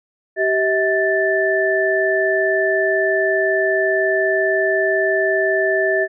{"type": "tone cluster", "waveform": "sine", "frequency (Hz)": [386.5, 641, 1762], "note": ["G4", "E5", "A6"], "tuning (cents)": [-24, -49, 2], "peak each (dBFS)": -19, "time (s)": [0.36, 6.08], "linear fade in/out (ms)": 50, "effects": []}